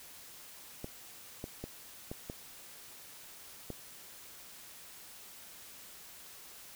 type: clicks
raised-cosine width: 2 ms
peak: -26 dBFS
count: 6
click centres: 0.844 / 1.441 / 1.64 / 2.115 / 2.299 / 3.703 s
effects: white hiss -52 dBFS RMS until 6.75 s